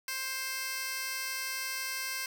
15% pulse tone with high-pass filter, 526 Hz, C5, 9 cents sharp, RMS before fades -36 dBFS, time 0.08-2.26 s, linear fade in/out 2 ms, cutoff 2400 Hz, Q 0.72, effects none

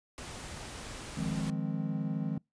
pink noise, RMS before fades -43 dBFS, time 0.18-1.5 s, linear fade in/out 0 ms
triangle chord, F minor seventh, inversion third, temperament equal, 155.56 / 174.61 / 207.7 / 261.6 Hz, Eb3 / F3 / Ab3 / C4, 0 / 0 / 0 / 0 cents, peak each -33 / -35 / -34 / -37 dBFS, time 1.17-2.38 s, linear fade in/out 5 ms
effects noise-tail reverb RT60 0.2 s tail -26 dB re dry + resampled to 22050 Hz

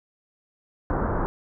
pink low-pass noise, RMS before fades -25 dBFS, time 0.9-1.26 s, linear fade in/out 0 ms, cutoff 1500 Hz, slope 48 dB/octave, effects none

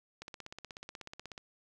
click train, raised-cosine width 0.2 ms, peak -27 dBFS, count 20, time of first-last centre 0.22-1.379 s, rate 16.4 Hz, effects none

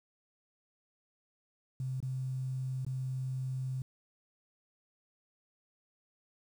sine tone with dropouts, 130.3 Hz, C3, 7 cents flat, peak -33 dBFS, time 1.8-3.82 s, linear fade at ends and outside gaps 2 ms, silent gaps 2.004-2.027 / 2.849-2.865 s, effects 10-bit

